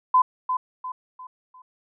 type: tone with echo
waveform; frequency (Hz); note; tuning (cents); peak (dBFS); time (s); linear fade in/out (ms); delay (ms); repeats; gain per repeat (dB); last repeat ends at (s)
sine; 1016; B5; +49; -13; 0.14-0.22; 5; 350; 4; -8; 1.62
effects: none